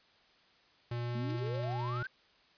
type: tone with pitch glide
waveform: square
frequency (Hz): 119.8 to 121.68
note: A#2 to B2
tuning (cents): +48 to -25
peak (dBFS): -35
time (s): 0.91-2.03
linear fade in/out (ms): 5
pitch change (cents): +27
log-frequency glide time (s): 1.02-1.24
type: exponential sweep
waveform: sine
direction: up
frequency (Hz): 217.2 to 1600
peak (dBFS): -38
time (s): 1.15-2.07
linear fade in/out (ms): 2
type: noise bursts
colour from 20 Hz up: white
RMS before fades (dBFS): -49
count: 10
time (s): 1.29-2.064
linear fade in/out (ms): 5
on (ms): 27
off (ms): 56
effects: white hiss -65 dBFS RMS until 2.57 s + resampled to 11025 Hz